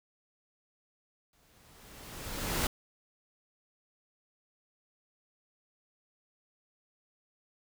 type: noise with exponential growth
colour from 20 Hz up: pink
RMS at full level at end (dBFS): -29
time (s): 1.33-2.67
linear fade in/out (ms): 2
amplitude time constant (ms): 290
effects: none